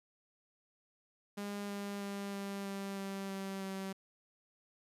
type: tone with pitch steps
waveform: sawtooth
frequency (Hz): 203 / 201.5 / 199.97 / 198.48 / 196.99 / 195.52 / 194.06 / 192.61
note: G#3 / G3 / G3 / G3 / G3 / G3 / G3 / G3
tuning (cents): -39 / +48 / +35 / +22 / +9 / -4 / -17 / -30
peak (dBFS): -35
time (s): 1.37-3.93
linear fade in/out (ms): 10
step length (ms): 320
effects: resampled to 32000 Hz + 11-bit